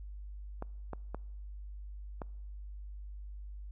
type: clicks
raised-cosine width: 1 ms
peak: -25 dBFS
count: 4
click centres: 0.624 / 0.933 / 1.146 / 2.218 s
effects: noise-tail reverb RT60 1.0 s tail -25 dB re dry + added 50 Hz sine -42 dBFS peak until 3.71 s